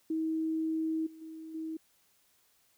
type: tone with level steps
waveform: sine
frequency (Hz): 319.5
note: D#4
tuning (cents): +46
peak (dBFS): -29 / -48 / -42 / -35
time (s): 0.1-1.77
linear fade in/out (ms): 5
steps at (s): 1.06 / 1.21 / 1.54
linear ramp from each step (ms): 10
effects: white hiss -69 dBFS RMS until 2.77 s

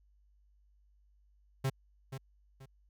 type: tone with echo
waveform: 45% pulse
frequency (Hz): 133.6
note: C3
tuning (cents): +36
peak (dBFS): -29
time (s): 1.64-1.7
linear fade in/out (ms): 10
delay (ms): 480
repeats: 2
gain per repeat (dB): -10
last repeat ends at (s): 2.66
effects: added 50 Hz sine -64 dBFS peak until 2.89 s

